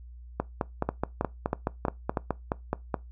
two click trains, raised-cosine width 1 ms, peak -12 / -12 dBFS, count 13 / 5, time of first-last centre 0.4-2.942 / 0.89-2.172 s, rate 4.72 / 3.12 Hz, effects noise-tail reverb RT60 0.2 s tail -21 dB re dry + added 60 Hz sine -43 dBFS peak until 3.11 s

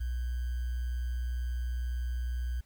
sine tone with sample-and-hold, 61 Hz, B1, 21 cents flat, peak -30 dBFS, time 0-2.61 s, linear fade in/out 10 ms, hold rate 1575 Hz, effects pink hiss -69 dBFS RMS until 2.65 s

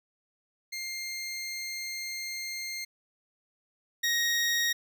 20% pulse tone pair in turn, 2112 / 1877.9 Hz, C7 / A#6, +16 / +12 cents, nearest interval major second, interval 204 cents, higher first, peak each -29 / -20 dBFS, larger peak second, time 0.72-2.85 / 4.03-4.73 s, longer first, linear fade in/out 10 ms, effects none

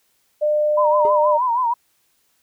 sine tone, 601 Hz, D5, 40 cents sharp, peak -15 dBFS, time 0.41-1.38 s, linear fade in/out 20 ms
sine tone with vibrato, 972 Hz, B5, 28 cents flat, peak -16 dBFS, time 0.77-1.74 s, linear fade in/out 10 ms, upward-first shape sine, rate 6.3 Hz, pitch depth 96 cents each way
triangle tone with exponential decay, 415.3 Hz, G#4, in tune, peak -19 dBFS, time 1.05-1.19 s, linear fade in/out 0 ms, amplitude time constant 29 ms
effects white hiss -64 dBFS RMS until 2.42 s

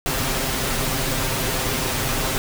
pink noise with comb filter, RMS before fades -23 dBFS, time 0.06-2.38 s, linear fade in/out 0 ms, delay 7.6 ms, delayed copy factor +0.55, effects none

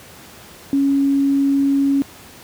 sine tone, 277.2 Hz, C#4, in tune, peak -13 dBFS, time 0.73-2.02 s, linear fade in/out 0 ms, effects pink hiss -41 dBFS RMS until 2.43 s + high-pass 80 Hz 12 dB/octave

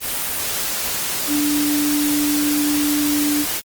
sine tone in noise, 293.7 Hz, D4, in tune, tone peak -17 dBFS, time 1.27-3.46 s, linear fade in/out 50 ms, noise white, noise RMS -23 dBFS, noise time 0-3.62 s, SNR +3 dB, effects Opus 24 kbps

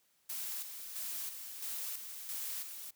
blue noise with tremolo, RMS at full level -40 dBFS, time 0.29-2.91 s, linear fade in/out 10 ms, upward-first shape square, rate 1.5 Hz, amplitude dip 50%, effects white hiss -73 dBFS RMS until 2.95 s + high-pass 60 Hz 12 dB/octave

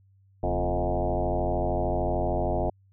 sine tone with frequency modulation, 345.5 Hz, F4, 19 cents flat, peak -23 dBFS, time 0.43-2.7 s, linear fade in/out 5 ms, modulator 93.2 Hz, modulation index 4.5, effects added 97 Hz sine -57 dBFS peak until 2.92 s

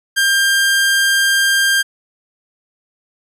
sawtooth tone, 1595 Hz, G6, 30 cents sharp, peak -8 dBFS, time 0.16-1.83 s, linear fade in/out 20 ms, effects resampled to 32000 Hz

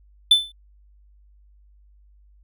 triangle tone with exponential decay, 3520 Hz, A7, in tune, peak -6 dBFS, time 0.31-0.52 s, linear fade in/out 5 ms, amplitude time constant 45 ms, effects added 50 Hz sine -51 dBFS peak until 2.43 s

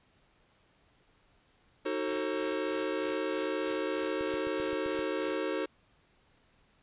square chord, D# diminished seventh, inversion none, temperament just, 311.1 / 373.4 / 448 / 537.6 Hz, D#4 / F#4 / A4 / C5, 0 / +16 / +31 / +47 cents, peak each -37 dBFS, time 1.85-5.66 s, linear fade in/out 10 ms
white noise with tremolo, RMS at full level -43 dBFS, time 2.07-5.39 s, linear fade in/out 10 ms, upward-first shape sine, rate 3.2 Hz, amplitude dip 85%
click train, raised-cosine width 5 ms, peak -36 dBFS, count 7, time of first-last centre 4.21-4.991 s, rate 7.68 Hz
effects pink hiss -67 dBFS RMS until 6.82 s + resampled to 8000 Hz

